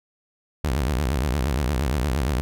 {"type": "tone with vibrato", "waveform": "sawtooth", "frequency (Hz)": 67.6, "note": "C#2", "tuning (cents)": -43, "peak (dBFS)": -17, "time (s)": [0.64, 2.41], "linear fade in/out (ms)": 0, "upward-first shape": "triangle", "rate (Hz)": 8.6, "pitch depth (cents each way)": 300, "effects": []}